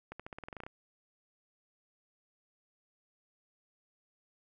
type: accelerating click train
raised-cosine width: 0.5 ms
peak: -28 dBFS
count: 12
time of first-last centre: 0.12-0.665 s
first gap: 76 ms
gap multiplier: 0.91
effects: none